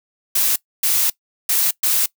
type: noise bursts at uneven times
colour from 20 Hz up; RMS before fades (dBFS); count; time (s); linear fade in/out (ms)
blue; -17; 4; 0.35-0.56 / 0.83-1.1 / 1.49-1.71 / 1.83-2.06; 5
effects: noise-tail reverb RT60 0.1 s tail -21 dB re dry